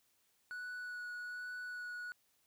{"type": "tone with vibrato", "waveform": "triangle", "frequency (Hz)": 1471, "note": "F#6", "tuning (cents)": -11, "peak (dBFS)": -40, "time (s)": [0.51, 2.12], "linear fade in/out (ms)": 0, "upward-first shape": "sine", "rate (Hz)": 1.2, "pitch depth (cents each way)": 12, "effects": ["white hiss -75 dBFS RMS until 2.46 s"]}